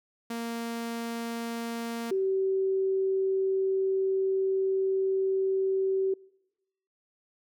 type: tone pair in turn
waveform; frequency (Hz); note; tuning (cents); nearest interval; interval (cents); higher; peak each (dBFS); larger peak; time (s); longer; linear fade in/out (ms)
sawtooth / sine; 232.1 / 383.6; A#3 / G4; -7 / -37; major sixth; 870; second; -28 / -24; second; 0.3-2.11 / 2.11-6.14; second; 5
effects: noise-tail reverb RT60 1.0 s tail -25 dB re dry